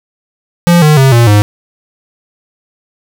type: tone with pitch steps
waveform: square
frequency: 172.8 / 152.18 / 134.02 / 118.03 / 103.94 Hz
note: F3 / D#3 / C3 / A#2 / G#2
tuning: -18 / -38 / +42 / +22 / +2 cents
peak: -4 dBFS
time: 0.67-1.42 s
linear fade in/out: 0 ms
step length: 150 ms
effects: none